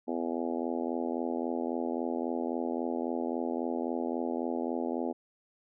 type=harmonic tone; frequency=83.7 Hz; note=E2; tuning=27 cents sharp; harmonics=3 / 4 / 5 / 6 / 7 / 8 / 9 / 10; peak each=-34 / -36 / -38 / -40 / -41 / -42 / -43 / -44 dBFS; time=0.07-5.13 s; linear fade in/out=20 ms; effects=none